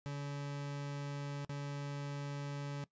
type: tone with dropouts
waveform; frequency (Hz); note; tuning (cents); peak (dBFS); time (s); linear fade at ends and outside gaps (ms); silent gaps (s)
40% pulse; 142.7; D3; -49; -38; 0.06-2.84; 0; 1.448-1.494
effects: noise-tail reverb RT60 0.1 s tail -19 dB re dry + resampled to 16000 Hz